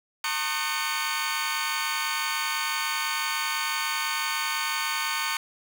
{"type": "tone cluster", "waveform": "20% pulse", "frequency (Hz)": [906, 1086, 1224, 1510, 2242], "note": ["A#5", "C#6", "D#6", "F#6", "C#7"], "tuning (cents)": [-50, -36, -29, 35, 19], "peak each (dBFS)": -28, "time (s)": [0.24, 5.37], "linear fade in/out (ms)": 2, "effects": ["9-bit"]}